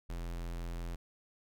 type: tone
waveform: square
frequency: 42.64 Hz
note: F1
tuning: 41 cents flat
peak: -38 dBFS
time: 0.09-0.96 s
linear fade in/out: 10 ms
effects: none